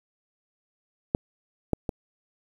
clicks, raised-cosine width 2 ms, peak -8 / -9 / -14 dBFS, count 3, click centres 1.149 / 1.733 / 1.892 s, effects 8-bit

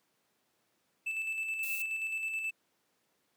triangle tone with tremolo, 2637 Hz, E7, in tune, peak -30 dBFS, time 1.06-2.51 s, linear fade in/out 10 ms, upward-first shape square, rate 9.4 Hz, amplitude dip 35%
violet noise, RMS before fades -41 dBFS, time 1.63-1.82 s, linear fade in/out 2 ms
effects pink hiss -75 dBFS RMS until 3.36 s + high-pass 200 Hz 12 dB/octave

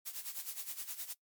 blue noise with tremolo, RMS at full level -40 dBFS, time 0.05-1.14 s, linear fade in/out 20 ms, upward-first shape sine, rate 9.6 Hz, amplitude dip 75%, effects noise-tail reverb RT60 0.1 s tail -20 dB re dry + MP3 96 kbps

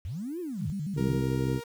sine linear two-way sweep, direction up then down, 69.8 to 370 to 69.8 Hz, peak -32 dBFS, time 0.05-0.7 s, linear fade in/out 0 ms, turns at 0.4 s
sine tone with vibrato, 171.9 Hz, F3, 27 cents flat, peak -30 dBFS, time 0.58-1.24 s, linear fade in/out 50 ms, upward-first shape square, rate 7 Hz, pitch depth 240 cents each way
harmonic tone, 65.41 Hz, C2, in tune, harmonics 1 / 2 / 3 / 4 / 5 / 6 / 7, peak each -38 / -28 / -37 / -33 / -34 / -36 / -38 dBFS, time 0.95-1.61 s, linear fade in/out 50 ms
sawtooth tone, 469.3 Hz, A#4, 12 cents sharp, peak -35 dBFS, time 0.97-1.64 s, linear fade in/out 10 ms
effects 9-bit

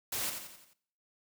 white noise with echo, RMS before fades -35 dBFS, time 0.12-0.3 s, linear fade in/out 5 ms, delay 87 ms, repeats 5, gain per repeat -6 dB, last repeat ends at 0.735 s, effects noise-tail reverb RT60 0.6 s tail -19 dB re dry

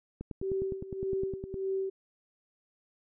click train, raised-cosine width 3 ms, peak -25 dBFS, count 14, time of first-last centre 0.21-1.542 s, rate 9.76 Hz
sine tone with tremolo, 384.7 Hz, G4, 33 cents flat, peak -28 dBFS, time 0.42-1.9 s, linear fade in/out 10 ms, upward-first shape sine, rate 1.7 Hz, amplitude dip 80%
effects none

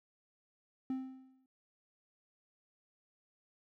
triangle tone with exponential decay, 261.6 Hz, C4, in tune, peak -30 dBFS, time 0.9-1.46 s, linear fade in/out 2 ms, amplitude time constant 120 ms, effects none

